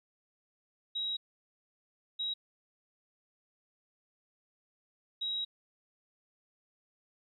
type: tone bursts at uneven times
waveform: sine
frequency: 3835 Hz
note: A#7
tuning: 48 cents sharp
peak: -32 dBFS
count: 3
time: 0.95-1.17 / 2.19-2.34 / 5.21-5.45 s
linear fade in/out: 10 ms
effects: 12-bit